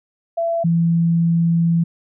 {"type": "tone pair in turn", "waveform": "sine", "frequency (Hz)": [671, 167.75], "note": ["E5", "E3"], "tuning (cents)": [31, 31], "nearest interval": "2 octaves", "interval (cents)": 2400, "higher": "first", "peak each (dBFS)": [-17, -13], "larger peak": "second", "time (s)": [[0.37, 0.64], [0.64, 1.84]], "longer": "second", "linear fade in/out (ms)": 10, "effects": []}